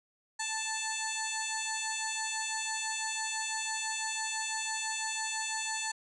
sine tone with frequency modulation, 2637 Hz, E7, in tune, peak -32 dBFS, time 0.39-5.92 s, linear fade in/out 10 ms, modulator 880 Hz, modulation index 6.4, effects resampled to 22050 Hz + 11-bit

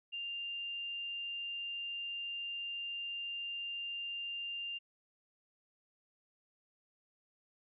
sine tone, 2794 Hz, F7, in tune, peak -38 dBFS, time 0.12-4.79 s, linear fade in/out 20 ms, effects none

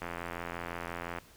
click train, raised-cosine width 0.5 ms, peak -22 dBFS, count 101, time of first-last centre 0.02-1.186 s, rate 85.8 Hz, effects pink hiss -58 dBFS RMS until 1.36 s

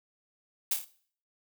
blue noise with echo, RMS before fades -27 dBFS, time 0.71-0.74 s, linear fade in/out 5 ms, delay 27 ms, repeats 4, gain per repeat -5 dB, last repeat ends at 0.848 s, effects noise-tail reverb RT60 0.5 s tail -17 dB re dry

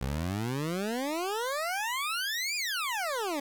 20% pulse exponential two-way sweep, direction up then down, 61.74 to 2489 to 272.4 Hz, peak -25 dBFS, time 0.01-3.4 s, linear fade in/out 5 ms, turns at 2.56 s, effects 9-bit

